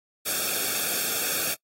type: noise with comb filter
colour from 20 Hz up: white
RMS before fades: -27 dBFS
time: 0.25-1.55 s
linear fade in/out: 20 ms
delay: 1 ms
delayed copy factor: -0.85
effects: noise-tail reverb RT60 0.1 s tail -24 dB re dry + AAC 48 kbps